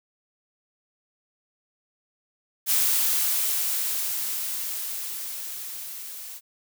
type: noise with level ramp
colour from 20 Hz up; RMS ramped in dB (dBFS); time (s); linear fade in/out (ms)
blue; -21 to -39; 2.66-6.41; 50
effects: none